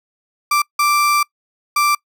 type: tone bursts at uneven times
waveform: 35% pulse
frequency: 1174.7 Hz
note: D6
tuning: in tune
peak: -11 dBFS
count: 3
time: 0.51-0.62 / 0.79-1.23 / 1.76-1.95 s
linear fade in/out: 5 ms
effects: noise-tail reverb RT60 0.1 s tail -24 dB re dry